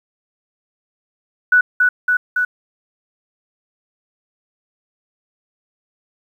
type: tone with echo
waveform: sine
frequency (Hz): 1480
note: F#6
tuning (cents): 0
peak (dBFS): -8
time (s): 1.52-1.61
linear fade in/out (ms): 5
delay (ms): 280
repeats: 3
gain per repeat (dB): -2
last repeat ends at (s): 2.45
effects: 8-bit